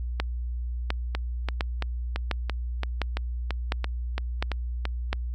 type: two click trains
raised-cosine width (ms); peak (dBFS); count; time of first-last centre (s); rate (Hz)
0.3; -10 / -13; 8 / 12; 0.2-5.13 / 1.15-4.854; 1.42 / 2.97
effects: added 60 Hz sine -28 dBFS peak until 5.34 s